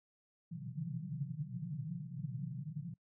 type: band-pass noise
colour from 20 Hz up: white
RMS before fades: -42 dBFS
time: 0.51-2.94 s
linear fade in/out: 10 ms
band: 120 to 180 Hz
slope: 96 dB/octave
effects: noise-tail reverb RT60 0.1 s tail -25 dB re dry